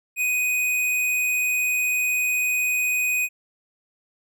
square tone, 2494 Hz, D#7, 3 cents sharp, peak -21 dBFS, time 0.16-3.29 s, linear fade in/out 50 ms, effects none

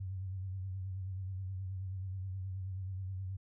sine tone with vibrato, 94.5 Hz, F#2, 37 cents sharp, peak -37 dBFS, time 0-3.37 s, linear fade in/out 10 ms, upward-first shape triangle, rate 9.4 Hz, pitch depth 65 cents each way, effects none

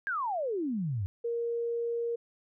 sine exponential sweep, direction down, 1660 to 88.9 Hz, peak -29 dBFS, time 0.07-1.06 s, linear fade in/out 0 ms
sine tone, 468.6 Hz, A#4, 9 cents sharp, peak -29 dBFS, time 1.24-2.16 s, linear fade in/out 10 ms
effects none

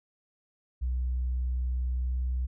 sine tone with pitch glide, 62.5 to 62.93 Hz, B1 to B1, +21 to +33 cents, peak -25 dBFS, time 0.81-2.47 s, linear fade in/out 20 ms, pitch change +12 cents, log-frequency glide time 1.99-2.14 s, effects tanh soft clip ceiling -24 dBFS

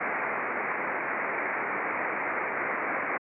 white low-pass noise, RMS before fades -30 dBFS, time 0-3.18 s, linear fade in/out 10 ms, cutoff 2300 Hz, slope 96 dB/octave, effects high-pass 300 Hz 12 dB/octave

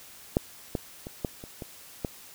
clicks, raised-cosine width 2 ms, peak -8 / -14 / -24 / -14 / -27 / -23 / -15 dBFS, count 7, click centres 0.369 / 0.752 / 1.069 / 1.248 / 1.439 / 1.622 / 2.048 s, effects white hiss -49 dBFS RMS until 2.34 s

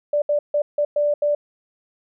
sine tone bursts at uneven times, 587.3 Hz, D5, in tune, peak -16 dBFS, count 6, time 0.13-0.22 / 0.29-0.39 / 0.54-0.62 / 0.78-0.85 / 0.96-1.14 / 1.22-1.35 s, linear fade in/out 5 ms, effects none

